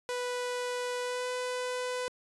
sawtooth tone with pitch glide, 493.8 to 500.1 Hz, B4 to B4, 0 to +22 cents, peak -28 dBFS, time 0.09-2.08 s, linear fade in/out 0 ms, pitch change +22 cents, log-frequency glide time 1.02-1.28 s, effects resampled to 24000 Hz

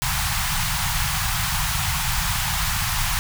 pink band-stop noise, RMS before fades -23 dBFS, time 0.02-3.19 s, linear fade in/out 0 ms, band 170 to 780 Hz, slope 48 dB/octave, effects none

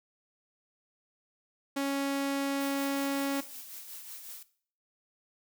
sawtooth tone, 277.2 Hz, C#4, in tune, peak -25 dBFS, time 1.76-3.41 s, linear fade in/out 10 ms
blue noise with tremolo, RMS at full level -43 dBFS, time 2.6-4.43 s, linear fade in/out 5 ms, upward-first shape sine, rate 5.4 Hz, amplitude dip 45%
effects noise-tail reverb RT60 0.5 s tail -17 dB re dry

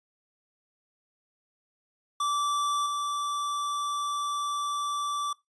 square tone with level steps, 1163 Hz, D6, 17 cents flat, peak -26 / -29 dBFS, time 2.2-5.33 s, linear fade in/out 5 ms, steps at 2.86 s, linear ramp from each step 2 ms, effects noise-tail reverb RT60 0.2 s tail -21 dB re dry + resampled to 22050 Hz

